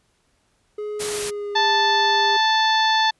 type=tone with pitch glide; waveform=triangle; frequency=420 to 403.4 Hz; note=G#4 to G4; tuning=+19 to +50 cents; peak=-24 dBFS; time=0.78-2.37 s; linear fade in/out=5 ms; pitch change=-69 cents; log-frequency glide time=1.03-1.74 s
type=noise; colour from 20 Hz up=white; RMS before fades=-27 dBFS; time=0.99-1.31 s; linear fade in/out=20 ms
type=harmonic tone; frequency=880 Hz; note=A5; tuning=in tune; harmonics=1 / 2 / 3 / 4 / 5 / 6 / 7; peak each=-18 / -22 / -33 / -23 / -26 / -37 / -39 dBFS; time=1.55-3.11 s; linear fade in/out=10 ms
effects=pink hiss -65 dBFS RMS until 3.19 s + resampled to 24000 Hz